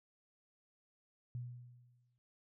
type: tone with exponential decay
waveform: sine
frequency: 122.2 Hz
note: B2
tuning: 18 cents flat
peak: -38 dBFS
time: 1.35-2.18 s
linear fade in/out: 0 ms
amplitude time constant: 180 ms
effects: none